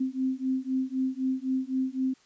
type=beating tone pair; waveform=sine; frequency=259.4 / 263.3 Hz; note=C4 / C4; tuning=-15 / +11 cents; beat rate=3.9 Hz; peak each=-29 dBFS; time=0-2.14 s; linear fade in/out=10 ms; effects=white hiss -62 dBFS RMS until 2.25 s + resampled to 16000 Hz